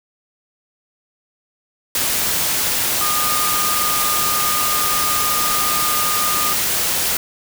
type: tone in noise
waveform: sine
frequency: 1221 Hz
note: D#6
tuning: 33 cents flat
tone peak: -21 dBFS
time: 3.01-6.53 s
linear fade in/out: 2 ms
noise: white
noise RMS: -19 dBFS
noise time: 1.95-7.17 s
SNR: -5 dB
effects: none